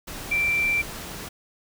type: tone in noise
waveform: sine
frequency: 2349 Hz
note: D7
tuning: in tune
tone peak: -20 dBFS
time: 0.31-0.82 s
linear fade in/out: 10 ms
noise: pink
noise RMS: -36 dBFS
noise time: 0.07-1.29 s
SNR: +13 dB
effects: none